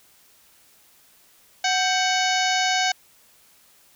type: harmonic tone with a mistuned harmonic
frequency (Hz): 743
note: F#5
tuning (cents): +7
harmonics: 1 / 2 / 3 / 4 / 5 / 6 / 7 / 8 / 9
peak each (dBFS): -23 / -26 / -28 / -29 / -30 / -31 / -31 / -32 / -33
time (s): 1.64-2.92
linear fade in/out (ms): 5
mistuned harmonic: 2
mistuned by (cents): +94
effects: white hiss -56 dBFS RMS until 3.95 s